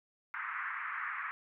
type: band-pass noise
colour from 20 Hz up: pink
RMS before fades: -39 dBFS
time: 0.34-1.31 s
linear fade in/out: 0 ms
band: 1100 to 2100 Hz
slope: 48 dB/octave
effects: none